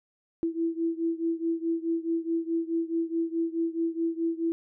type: beating tone pair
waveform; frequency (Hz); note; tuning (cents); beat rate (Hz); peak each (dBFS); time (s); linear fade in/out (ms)
sine; 329.6 / 334.3; E4 / E4; 0 / +24; 4.7; -28 / -30; 0.43-4.52; 0
effects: none